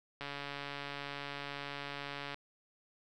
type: click train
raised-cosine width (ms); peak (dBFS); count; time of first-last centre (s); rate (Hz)
0.3; -25; 304; 0.21-2.344; 142
effects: none